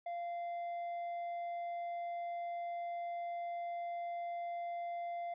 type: tone with tanh clipping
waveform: triangle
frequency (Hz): 692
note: F5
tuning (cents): -16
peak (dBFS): -39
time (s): 0.06-5.34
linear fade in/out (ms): 5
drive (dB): 9
effects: none